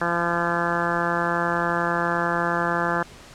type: harmonic tone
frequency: 171.4 Hz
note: F3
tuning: 32 cents flat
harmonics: 1 / 2 / 3 / 4 / 5 / 6 / 7 / 8 / 9 / 10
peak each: -30 / -30 / -30 / -30 / -30 / -30 / -30 / -30 / -30 / -30 dBFS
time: 0.01-3.03 s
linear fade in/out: 5 ms
effects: pink hiss -45 dBFS RMS until 3.34 s + low-pass 8000 Hz 12 dB/octave